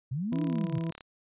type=linear two-way sweep; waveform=sine; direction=up then down; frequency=116.54 to 303.5 to 116.54 Hz; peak=-29 dBFS; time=0.11-0.79 s; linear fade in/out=10 ms; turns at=0.42 s
type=harmonic tone; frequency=164.81 Hz; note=E3; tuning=in tune; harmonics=1 / 2 / 3 / 4 / 6; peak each=-30 / -37 / -46 / -47 / -48 dBFS; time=0.32-0.91 s; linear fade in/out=5 ms
type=click train; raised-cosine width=0.2 ms; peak=-27 dBFS; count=25; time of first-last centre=0.33-1.008 s; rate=35.4 Hz
effects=resampled to 8000 Hz